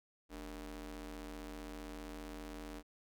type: ring-modulated tone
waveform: sawtooth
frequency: 170.6 Hz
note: F3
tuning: 40 cents flat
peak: -38 dBFS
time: 0.29-2.83 s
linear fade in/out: 50 ms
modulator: 123 Hz
effects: none